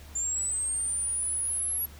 sine linear sweep, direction up, 7170 to 11420 Hz, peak -27 dBFS, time 0.15-1.86 s, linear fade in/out 10 ms, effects added 73 Hz sine -46 dBFS peak until 1.99 s + pink hiss -52 dBFS RMS until 1.99 s

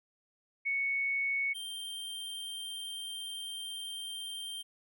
sine / square tone pair in turn, 2217 / 3159 Hz, C#7 / G7, 0 / +13 cents, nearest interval tritone, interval 613 cents, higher second, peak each -29 / -39 dBFS, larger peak first, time 0.65-1.54 / 1.54-4.63 s, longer second, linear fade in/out 20 ms, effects none

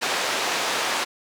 pink band-pass noise, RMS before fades -25 dBFS, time 0.01-1.05 s, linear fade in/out 20 ms, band 550 to 6200 Hz, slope 12 dB/octave, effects none

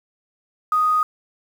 sine tone with quantisation, 1244.5 Hz, D#6, in tune, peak -15 dBFS, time 0.72-1.03 s, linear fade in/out 2 ms, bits 7, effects none

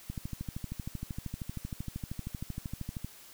click train, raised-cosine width 5 ms, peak -24 dBFS, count 39, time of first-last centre 0.1-3.046 s, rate 12.9 Hz, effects white hiss -53 dBFS RMS until 3.33 s

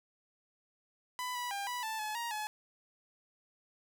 sawtooth tone with pitch steps, 998 / 980 / 800 / 983 / 881 / 855 / 940 / 852 Hz, B5 / B5 / G5 / B5 / A5 / A5 / A#5 / G#5, +18 / -14 / +35 / -8 / +2 / -50 / +14 / +44 cents, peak -32 dBFS, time 1.19-2.47 s, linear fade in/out 0 ms, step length 160 ms, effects none

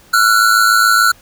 square tone pair together, 1358.1 / 1465 Hz, F6 / F#6, -49 / -18 cents, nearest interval minor second, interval 131 cents, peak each -12 dBFS, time 0.13-1.12 s, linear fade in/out 10 ms, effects pink hiss -46 dBFS RMS until 1.21 s

